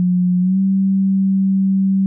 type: tone with pitch glide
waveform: sine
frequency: 180 to 192.92 Hz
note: F#3 to G3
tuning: -47 to -27 cents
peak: -12 dBFS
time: 0-2.06 s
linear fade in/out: 0 ms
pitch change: +120 cents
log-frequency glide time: 0.4-0.59 s
effects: none